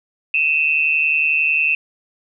sine tone pair together, 2536 / 2687 Hz, D#7 / E7, +32 / +33 cents, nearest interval minor second, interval 101 cents, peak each -17 dBFS, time 0.34-1.75 s, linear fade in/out 2 ms, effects none

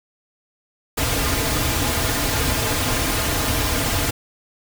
pink noise with comb filter, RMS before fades -21 dBFS, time 0.97-4.11 s, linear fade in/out 10 ms, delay 5.3 ms, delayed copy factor -0.65, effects none

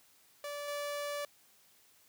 sawtooth tone with level steps, 580 Hz, D5, 22 cents flat, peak -35 / -32 dBFS, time 0.44-1.25 s, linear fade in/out 2 ms, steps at 0.68 s, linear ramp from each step 2 ms, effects white hiss -65 dBFS RMS until 2.08 s + high-pass 60 Hz 12 dB/octave

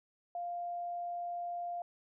sine tone, 698.5 Hz, F5, in tune, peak -36 dBFS, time 0.35-1.82 s, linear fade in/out 2 ms, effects none

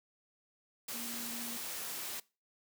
sine tone in noise, 235.4 Hz, A#3, 17 cents sharp, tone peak -45 dBFS, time 0.94-1.57 s, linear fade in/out 5 ms, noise white, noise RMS -41 dBFS, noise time 0.88-2.2 s, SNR -7 dB, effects noise-tail reverb RT60 0.3 s tail -22 dB re dry + high-pass 150 Hz 12 dB/octave

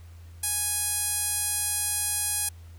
sawtooth tone with band-pass filter, 830 Hz, G#5, 1 cent flat, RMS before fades -28 dBFS, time 0.43-2.49 s, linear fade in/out 5 ms, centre 10000 Hz, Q 3.1, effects added 84 Hz sine -43 dBFS peak until 2.78 s + pink hiss -59 dBFS RMS until 2.78 s

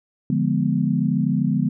sine chord, D diminished seventh, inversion none, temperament equal, 146.83 / 174.61 / 207.7 / 246.9 Hz, D3 / F3 / Ab3 / Cb4, 0 / 0 / 0 / 0 cents, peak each -23 dBFS, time 0.3-1.69 s, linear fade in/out 2 ms, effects none

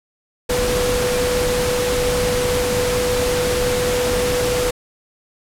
sine tone in noise, 493.9 Hz, B4, in tune, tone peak -18 dBFS, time 0.49-4.71 s, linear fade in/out 10 ms, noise pink, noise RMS -22 dBFS, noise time 0.49-4.71 s, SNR +1 dB, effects low-pass 12000 Hz 12 dB/octave

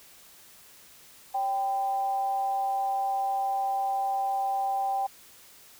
sine tone with amplitude modulation, 784 Hz, G5, in tune, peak -23 dBFS, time 1.34-5.07 s, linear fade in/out 10 ms, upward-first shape sine, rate 228 Hz, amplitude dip 45%, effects white hiss -53 dBFS RMS until 5.79 s

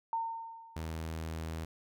sine tone with exponential decay, 911 Hz, A#5, 40 cents flat, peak -29 dBFS, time 0.13-1.15 s, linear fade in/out 1 ms, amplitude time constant 220 ms
sawtooth tone, 80.6 Hz, E2, 38 cents flat, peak -33 dBFS, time 0.76-1.65 s, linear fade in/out 5 ms
effects none

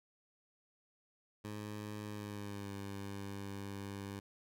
15% pulse tone with pitch glide, 105.2 to 99.58 Hz, G#2 to G2, +23 to +28 cents, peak -36 dBFS, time 1.44-4.2 s, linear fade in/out 10 ms, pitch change -95 cents, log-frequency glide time 2.04-2.75 s, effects none

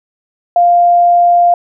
sine tone, 698.5 Hz, F5, in tune, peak -5 dBFS, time 0.56-1.54 s, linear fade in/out 2 ms, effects none

